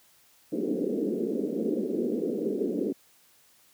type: band-pass noise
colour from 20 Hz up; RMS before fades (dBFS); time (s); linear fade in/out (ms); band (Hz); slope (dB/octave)
white; -29; 0.52-2.93; 5; 200 to 460; 48
effects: white hiss -61 dBFS RMS until 3.73 s + high-pass 60 Hz 12 dB/octave